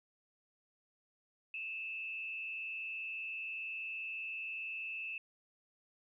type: tone with frequency modulation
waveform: sine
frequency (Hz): 2625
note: E7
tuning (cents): -8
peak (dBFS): -39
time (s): 1.54-5.18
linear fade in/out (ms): 2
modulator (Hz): 129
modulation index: 0.59
effects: 13-bit